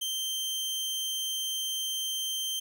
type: tone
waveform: sawtooth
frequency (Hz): 3136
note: G7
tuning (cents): 0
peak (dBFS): -27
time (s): 0.01-2.6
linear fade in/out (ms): 10
effects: none